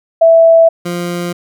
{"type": "tone pair in turn", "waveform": ["sine", "20% pulse"], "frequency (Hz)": [659.3, 174.63], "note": ["E5", "F3"], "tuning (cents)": [0, 0], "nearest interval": "octave + major seventh", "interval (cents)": 2300, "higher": "first", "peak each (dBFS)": [-3, -12], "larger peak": "first", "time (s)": [[0.21, 0.69], [0.85, 1.33]], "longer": "neither", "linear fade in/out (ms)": 10, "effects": []}